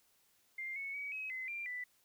sine tone with pitch steps, 2103 / 2208 / 2267 / 2549 / 2044 / 2376 / 1984 Hz, C7 / C#7 / C#7 / D#7 / C7 / D7 / B6, +8 / -7 / +38 / +41 / -41 / +20 / +7 cents, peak -39 dBFS, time 0.58-1.84 s, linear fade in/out 5 ms, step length 180 ms, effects white hiss -72 dBFS RMS until 2.04 s

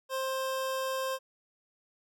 25% pulse tone, 527 Hz, C5, 12 cents sharp, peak -27 dBFS, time 0.09-1.19 s, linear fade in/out 50 ms, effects none

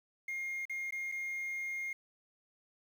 sine tone with dropouts, 2130 Hz, C7, 30 cents sharp, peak -33 dBFS, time 0.28-1.93 s, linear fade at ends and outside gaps 5 ms, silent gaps 0.654-0.696 / 0.908-0.923 / 1.117-1.121 s, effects tanh soft clip ceiling -35 dBFS + 10-bit

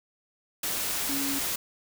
sine tone in noise, 277.2 Hz, C#4, in tune, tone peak -31 dBFS, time 1.09-1.39 s, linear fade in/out 5 ms, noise white, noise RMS -30 dBFS, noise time 0.63-1.56 s, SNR -4 dB, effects none

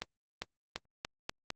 accelerating click train, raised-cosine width 0.2 ms, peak -18 dBFS, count 6, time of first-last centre 0.02-1.503 s, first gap 400 ms, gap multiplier 0.85, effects Opus 24 kbps

